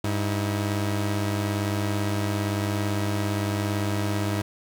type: tone pair together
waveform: sawtooth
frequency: 101 / 320.7 Hz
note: G#2 / E4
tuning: -48 / -48 cents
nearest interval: octave + minor sixth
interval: 2000 cents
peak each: -21 / -26 dBFS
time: 0.04-4.42 s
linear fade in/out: 5 ms
effects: none